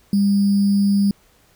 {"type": "tone with sample-and-hold", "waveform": "sine", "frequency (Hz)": 199.9, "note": "G3", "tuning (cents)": 34, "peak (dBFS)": -13, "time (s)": [0.13, 1.11], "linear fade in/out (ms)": 2, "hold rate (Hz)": 4900, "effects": ["pink hiss -56 dBFS RMS until 1.55 s"]}